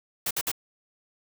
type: noise bursts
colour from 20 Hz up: white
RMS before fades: -28 dBFS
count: 3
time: 0.26-0.516 s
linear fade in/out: 5 ms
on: 48 ms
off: 56 ms
effects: none